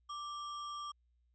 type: tone with sample-and-hold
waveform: sine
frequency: 1174.7 Hz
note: D6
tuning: in tune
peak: -40 dBFS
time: 0.09-0.92 s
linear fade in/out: 10 ms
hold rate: 4410 Hz
effects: added 60 Hz sine -70 dBFS peak until 1.34 s + resampled to 16000 Hz